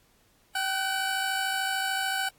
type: tone pair together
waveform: 25% pulse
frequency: 773 / 1492.5 Hz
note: G5 / F#6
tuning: -24 / +15 cents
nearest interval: major seventh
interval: 1139 cents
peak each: -26 dBFS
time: 0.55-2.29 s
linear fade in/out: 5 ms
effects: pink hiss -64 dBFS RMS until 2.38 s + AAC 64 kbps